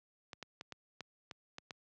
clicks, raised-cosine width 0.2 ms, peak -27 dBFS, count 8, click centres 0.332 / 0.427 / 0.611 / 0.723 / 1.007 / 1.312 / 1.584 / 1.708 s, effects high-pass 100 Hz 12 dB/octave + low-pass 7000 Hz 12 dB/octave

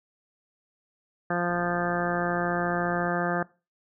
harmonic tone, 174.61 Hz, F3, in tune, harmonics 1 / 2 / 3 / 4 / 5 / 6 / 7 / 8 / 9 / 10, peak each -30 / -32 / -33 / -31 / -37 / -43 / -34 / -41 / -33 / -37 dBFS, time 1.3-3.43 s, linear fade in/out 5 ms
click train, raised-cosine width 2 ms, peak -34 dBFS, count 93, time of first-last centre 1.5-3.078 s, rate 58.3 Hz
effects noise-tail reverb RT60 0.3 s tail -21 dB re dry

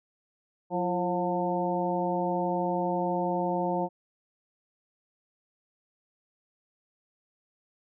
harmonic tone with a mistuned harmonic, 178.8 Hz, F3, 41 cents sharp, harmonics 1 / 2 / 3 / 4 / 5, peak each -32 / -32 / -32 / -32 / -32 dBFS, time 0.7-3.89 s, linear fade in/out 50 ms, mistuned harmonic 2, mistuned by -62 cents, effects none

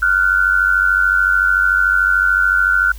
sine tone pair together, 1402 / 1495.6 Hz, F6 / F#6, +6 / +18 cents, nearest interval minor second, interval 112 cents, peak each -14 dBFS, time 0.02-2.92 s, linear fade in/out 5 ms, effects added 53 Hz sine -29 dBFS peak until 2.98 s + white hiss -44 dBFS RMS until 2.98 s

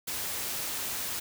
white noise, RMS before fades -34 dBFS, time 0.07-1.2 s, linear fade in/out 10 ms, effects none

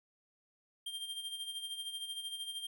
square tone with tremolo, 3185 Hz, G7, 27 cents sharp, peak -38 dBFS, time 0.86-2.67 s, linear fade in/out 5 ms, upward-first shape sine, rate 13 Hz, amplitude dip 60%, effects none

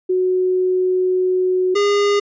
sine / square tone pair in turn, 368.6 / 407.5 Hz, F#4 / G#4, -7 / -33 cents, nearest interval major second, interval 174 cents, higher second, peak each -14 dBFS, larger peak neither, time 0.09-1.75 / 1.75-2.2 s, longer first, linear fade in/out 10 ms, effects resampled to 16000 Hz

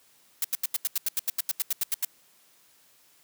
blue noise bursts, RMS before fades -26 dBFS, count 16, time 0.42-2.049 s, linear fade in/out 2 ms, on 24 ms, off 83 ms, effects white hiss -61 dBFS RMS until 3.23 s + high-pass 100 Hz 12 dB/octave

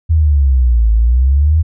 sine exponential two-way sweep, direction down then up, 82.4 to 53.6 to 82.4 Hz, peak -7 dBFS, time 0.09-1.63 s, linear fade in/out 20 ms, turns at 0.92 s, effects none

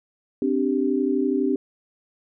sine chord, C suspended second, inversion none, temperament equal with one note detuned, 261.6 / 293.7 / 390.4 Hz, C4 / D4 / G4, 0 / 0 / -7 cents, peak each -23 / -24 / -24 dBFS, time 0.42-1.56 s, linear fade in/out 2 ms, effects none

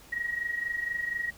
sine tone with amplitude modulation, 1898 Hz, A#6, 31 cents sharp, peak -26 dBFS, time 0.12-1.31 s, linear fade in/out 10 ms, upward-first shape sine, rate 24.2 Hz, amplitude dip 70%, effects added 49 Hz sine -57 dBFS peak until 1.37 s + pink hiss -53 dBFS RMS until 1.37 s

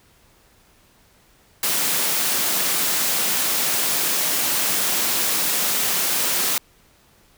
white high-pass noise, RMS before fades -21 dBFS, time 1.63-6.58 s, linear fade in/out 2 ms, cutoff 140 Hz, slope 24 dB/octave, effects pink hiss -56 dBFS RMS until 7.37 s

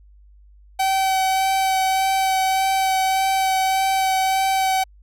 45% pulse tone with vibrato, 765 Hz, G5, 42 cents flat, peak -17 dBFS, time 0.79-4.84 s, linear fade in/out 10 ms, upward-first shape sine, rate 1.7 Hz, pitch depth 12 cents each way, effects added 50 Hz sine -46 dBFS peak until 5.02 s

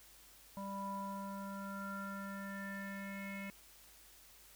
square tone with low-pass filter sweep, 197.2 Hz, G3, 11 cents sharp, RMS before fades -44 dBFS, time 0.57-3.5 s, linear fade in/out 0 ms, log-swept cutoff 890 to 2300 Hz, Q 7.4, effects added 50 Hz sine -69 dBFS peak until 4.55 s + white hiss -61 dBFS RMS until 4.55 s

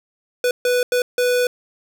square tone bursts at uneven times, 493.9 Hz, B4, in tune, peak -16 dBFS, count 4, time 0.44-0.51 / 0.65-0.83 / 0.92-1.02 / 1.18-1.47 s, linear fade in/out 2 ms, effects none

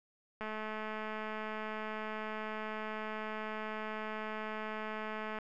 click train, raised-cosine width 0.5 ms, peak -26 dBFS, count 1076, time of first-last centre 0.41-5.387 s, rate 216 Hz, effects none

